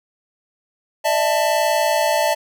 square chord, D suspended second, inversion none, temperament equal with one note detuned, 598.6 / 659.3 / 880 Hz, D5 / E5 / A5, +33 / 0 / 0 cents, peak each -21 dBFS, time 1.04-2.35 s, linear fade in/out 20 ms, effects none

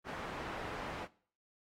white low-pass noise, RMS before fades -43 dBFS, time 0.04-1.08 s, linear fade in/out 50 ms, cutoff 1300 Hz, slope 12 dB/octave, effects noise-tail reverb RT60 0.5 s tail -20 dB re dry + AAC 48 kbps

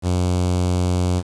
sawtooth tone with notch filter, 90 Hz, F#2, 47 cents flat, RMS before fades -19 dBFS, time 0.02-1.23 s, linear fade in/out 50 ms, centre 1900 Hz, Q 0.67, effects resampled to 22050 Hz + 7-bit

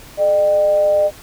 sine tone with amplitude modulation, 604 Hz, D5, 48 cents sharp, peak -9 dBFS, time 0.17-1.11 s, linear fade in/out 50 ms, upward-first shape sine, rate 181 Hz, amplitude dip 45%, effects pink hiss -40 dBFS RMS until 1.22 s

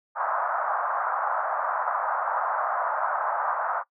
white band-pass noise, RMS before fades -27 dBFS, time 0.15-3.84 s, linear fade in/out 50 ms, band 630 to 1400 Hz, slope 48 dB/octave, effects noise-tail reverb RT60 0.1 s tail -20 dB re dry

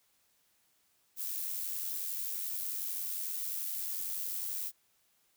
violet noise with amplitude modulation, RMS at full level -35 dBFS, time 1.16-4.72 s, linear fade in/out 50 ms, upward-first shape sine, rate 91.2 Hz, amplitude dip 45%, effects white hiss -72 dBFS RMS until 5.36 s

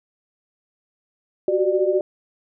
sine tone cluster, 367.2 / 381.7 / 596 Hz, F#4 / G4 / D5, -13 / -46 / +25 cents, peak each -21 dBFS, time 1.48-2.01 s, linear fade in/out 2 ms, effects none

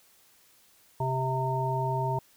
harmonic tone, 130.81 Hz, C3, in tune, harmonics 1 / 3 / 5 / 7, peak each -29 / -35 / -35 / -30 dBFS, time 1-2.19 s, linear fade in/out 5 ms, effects white hiss -61 dBFS RMS until 2.36 s

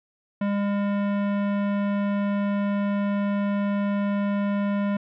sine tone with hard clipping, 202.1 Hz, G#3, 47 cents flat, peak -24 dBFS, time 0.41-4.97 s, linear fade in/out 5 ms, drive 17 dB, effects resampled to 11025 Hz

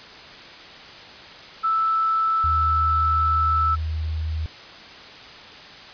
sine tone, 1317 Hz, E6, 2 cents flat, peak -18 dBFS, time 1.63-3.76 s, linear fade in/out 20 ms
sine tone with vibrato, 79 Hz, D#2, 27 cents sharp, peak -23 dBFS, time 2.44-4.46 s, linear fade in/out 0 ms, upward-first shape sine, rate 20 Hz, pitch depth 10 cents each way
effects white hiss -41 dBFS RMS until 5.93 s + resampled to 11025 Hz

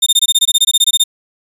sawtooth tone bursts, 3635 Hz, A#7, 44 cents flat, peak -4 dBFS, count 16, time 0.02-1.039 s, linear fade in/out 10 ms, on 44 ms, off 21 ms, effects resampled to 32000 Hz

